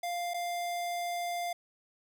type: tone with dropouts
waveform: square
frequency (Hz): 698.5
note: F5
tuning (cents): 0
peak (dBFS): -33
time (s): 0.03-1.53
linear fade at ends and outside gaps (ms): 5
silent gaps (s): 0.337-0.342
effects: none